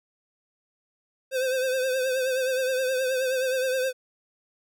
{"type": "tone with vibrato", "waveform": "square", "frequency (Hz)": 518, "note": "C5", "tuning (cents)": -17, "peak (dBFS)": -24, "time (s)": [1.31, 3.93], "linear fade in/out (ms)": 50, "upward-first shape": "triangle", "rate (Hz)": 9.5, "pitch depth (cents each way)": 59, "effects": []}